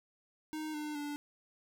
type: tone with pitch steps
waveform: square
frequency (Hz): 310 / 300.8 / 291.9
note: D#4 / D4 / D4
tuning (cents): -6 / +42 / -10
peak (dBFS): -38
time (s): 0.53-1.16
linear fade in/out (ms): 0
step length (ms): 210
effects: none